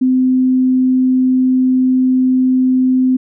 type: tone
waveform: sine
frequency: 257 Hz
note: C4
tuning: 31 cents flat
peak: -9 dBFS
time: 0.01-3.17 s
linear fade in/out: 10 ms
effects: none